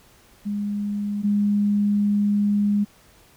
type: tone pair in turn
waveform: sine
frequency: 205.1 / 205.1 Hz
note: G#3 / G#3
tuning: -21 / -21 cents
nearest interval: unison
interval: 0 cents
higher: neither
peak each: -23 / -17 dBFS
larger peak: second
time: 0.45-1.23 / 1.23-2.85 s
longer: second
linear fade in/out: 20 ms
effects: pink hiss -54 dBFS RMS until 3.36 s